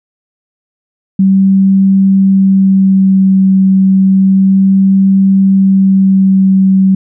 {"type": "tone with vibrato", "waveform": "sine", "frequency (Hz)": 192.3, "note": "G3", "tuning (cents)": -33, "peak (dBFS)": -4, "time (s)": [1.19, 6.95], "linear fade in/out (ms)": 5, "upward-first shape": "sine", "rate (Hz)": 0.31, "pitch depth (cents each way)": 11, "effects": []}